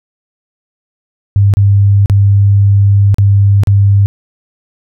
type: tone with dropouts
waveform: sine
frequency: 100.1 Hz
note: G2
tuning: 37 cents sharp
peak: -4 dBFS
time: 1.36-4.06 s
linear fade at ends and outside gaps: 0 ms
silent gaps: 1.538-1.57 / 2.059-2.098 / 3.144-3.184 / 3.635-3.672 s
effects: none